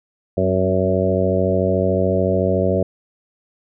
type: harmonic tone with a mistuned harmonic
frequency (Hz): 93.7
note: F#2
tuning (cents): +22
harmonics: 1 / 2 / 3 / 4 / 5 / 6 / 7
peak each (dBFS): -22 / -22 / -27 / -23 / -23 / -21 / -24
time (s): 0.37-2.83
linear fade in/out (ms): 5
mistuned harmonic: 3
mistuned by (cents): -30
effects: none